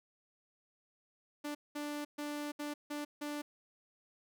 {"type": "tone bursts at uneven times", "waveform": "sawtooth", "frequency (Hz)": 294.1, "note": "D4", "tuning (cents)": 3, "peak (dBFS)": -34, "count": 6, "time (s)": [[1.44, 1.55], [1.75, 2.05], [2.18, 2.52], [2.59, 2.74], [2.9, 3.05], [3.21, 3.42]], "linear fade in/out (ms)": 10, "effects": []}